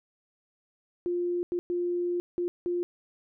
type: tone bursts at uneven times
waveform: sine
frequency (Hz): 351.4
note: F4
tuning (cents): +11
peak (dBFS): -26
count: 5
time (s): 1.06-1.43 / 1.52-1.59 / 1.7-2.2 / 2.38-2.48 / 2.66-2.83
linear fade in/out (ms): 0
effects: none